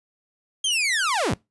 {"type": "linear sweep", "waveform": "sawtooth", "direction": "down", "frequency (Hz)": [3246, 53.6], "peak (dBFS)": -17, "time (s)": [0.64, 1.34], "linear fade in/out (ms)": 5, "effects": ["noise-tail reverb RT60 0.2 s tail -23 dB re dry", "resampled to 24000 Hz"]}